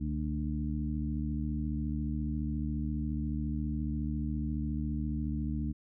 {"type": "harmonic tone with a mistuned harmonic", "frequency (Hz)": 74.4, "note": "D2", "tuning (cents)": 23, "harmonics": [1, 2, 3, 4], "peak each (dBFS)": [-34, -37, -36, -39], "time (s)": [0, 5.73], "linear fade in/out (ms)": 20, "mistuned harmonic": 1, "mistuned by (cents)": -100, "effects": []}